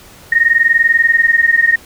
sine tone pair together, 1844.3 / 1864.7 Hz, A#6 / A#6, -19 / 0 cents, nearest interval unison, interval 19 cents, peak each -11 dBFS, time 0.32-1.76 s, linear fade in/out 5 ms, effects pink hiss -40 dBFS RMS until 1.85 s

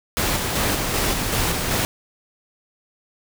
pink noise with tremolo, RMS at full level -21 dBFS, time 0.17-1.85 s, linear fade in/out 0 ms, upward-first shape square, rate 2.6 Hz, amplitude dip 30%, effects none

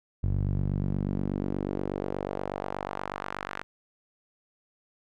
sawtooth tone with band-pass filter sweep, 48.3 Hz, G1, 25 cents flat, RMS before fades -31 dBFS, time 0.23-3.63 s, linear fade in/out 0 ms, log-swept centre 99 to 1600 Hz, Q 1.4, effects none

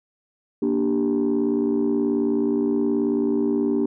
sine chord, G minor, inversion first, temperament just, 235.2 / 294 / 392 Hz, Bb3 / D4 / G4, +16 / +2 / 0 cents, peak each -22 / -21 / -22 dBFS, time 0.62-3.86 s, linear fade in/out 5 ms, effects tanh soft clip ceiling -14 dBFS

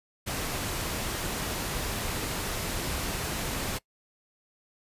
pink noise, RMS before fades -32 dBFS, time 0.26-3.79 s, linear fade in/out 20 ms, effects noise-tail reverb RT60 0.1 s tail -22 dB re dry + resampled to 32000 Hz

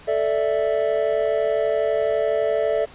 triangle chord, A suspended fourth, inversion none, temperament equal, 440 / 587.3 / 659.3 Hz, A4 / D5 / E5, 0 / 0 / 0 cents, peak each -21 dBFS, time 0.07-2.86 s, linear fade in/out 20 ms, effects pink hiss -45 dBFS RMS until 2.94 s + resampled to 8000 Hz

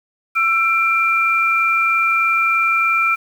sine tone pair together, 1338.4 / 2370 Hz, E6 / D7, +26 / +15 cents, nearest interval minor seventh, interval 989 cents, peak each -16 dBFS, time 0.35-3.16 s, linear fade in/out 20 ms, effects 7-bit

